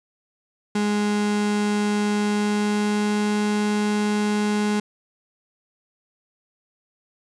35% pulse tone with pitch glide, 207.7 to 209 Hz, G#3 to G#3, 0 to +11 cents, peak -18 dBFS, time 0.75-4.8 s, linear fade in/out 5 ms, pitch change +11 cents, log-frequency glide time 2.16-3.32 s, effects resampled to 22050 Hz

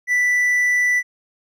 triangle tone, 1975.5 Hz, B6, in tune, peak -13 dBFS, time 0.07-1.03 s, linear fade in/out 50 ms, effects none

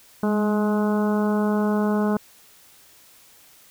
harmonic tone with a mistuned harmonic, 210.8 Hz, G#3, 26 cents sharp, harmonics 1 / 2 / 3 / 4 / 5 / 6 / 7, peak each -20 / -26 / -30 / -32 / -34 / -36 / -37 dBFS, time 0.23-2.17 s, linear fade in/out 2 ms, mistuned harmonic 1, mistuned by -26 cents, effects white hiss -52 dBFS RMS until 3.7 s

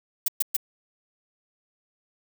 violet noise bursts, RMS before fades -22 dBFS, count 3, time 0.26-0.566 s, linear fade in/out 5 ms, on 22 ms, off 120 ms, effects none

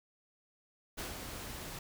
pink noise with ADSR envelope, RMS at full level -39 dBFS, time 0.97-1.79 s, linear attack 21 ms, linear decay 130 ms, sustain -5 dB, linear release 4 ms, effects none

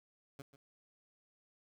15% pulse tone with echo, 138.59 Hz, C#3, in tune, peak -40 dBFS, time 0.39-0.42 s, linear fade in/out 2 ms, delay 140 ms, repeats 1, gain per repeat -13 dB, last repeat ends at 0.56 s, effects 13-bit

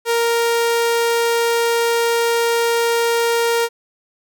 sawtooth tone, 466.2 Hz, A#4, in tune, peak -11 dBFS, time 0.05-3.69 s, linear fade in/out 50 ms, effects none

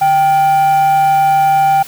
sine tone with frequency modulation, 784 Hz, G5, in tune, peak -5 dBFS, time 0.01-1.83 s, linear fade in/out 10 ms, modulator 636 Hz, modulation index 0.23, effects tanh soft clip ceiling -7 dBFS + white hiss -33 dBFS RMS until 1.87 s

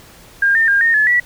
sine tone with pitch steps, 1609 / 1809 / 1610 / 1838 / 1718 / 1946 Hz, G6 / A6 / G6 / A#6 / A6 / B6, +45 / +48 / +46 / -25 / -42 / -26 cents, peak -10 dBFS, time 0.42-1.2 s, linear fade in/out 5 ms, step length 130 ms, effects pink hiss -43 dBFS RMS until 1.25 s

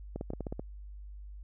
clicks, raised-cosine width 2 ms, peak -23 dBFS, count 8, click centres 0.16 / 0.211 / 0.304 / 0.335 / 0.407 / 0.468 / 0.525 / 0.595 s, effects added 50 Hz sine -43 dBFS peak until 1.43 s

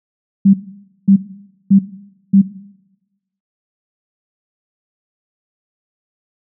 sine tone bursts, 196 Hz, G3, in tune, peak -5 dBFS, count 4, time 0.45-2.418 s, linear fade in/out 10 ms, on 87 ms, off 540 ms, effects noise-tail reverb RT60 1.0 s tail -17 dB re dry

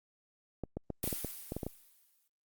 clicks, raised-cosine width 2 ms, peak -23 dBFS, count 11, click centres 0.637 / 0.77 / 0.903 / 1.041 / 1.076 / 1.128 / 1.247 / 1.521 / 1.566 / 1.632 / 1.666 s
blue noise with exponential decay, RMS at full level -35 dBFS, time 1.03-2.28 s, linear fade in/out 2 ms, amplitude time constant 270 ms
effects Opus 48 kbps

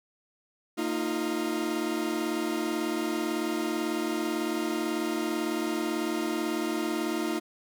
40% pulse chord, Bb suspended fourth, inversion none, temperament equal with one note detuned, 228.4 / 311.1 / 349.2 Hz, Bb3 / Eb4 / F4, -35 / 0 / 0 cents, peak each -34 / -30 / -31 dBFS, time 0.77-7.4 s, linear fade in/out 20 ms, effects none

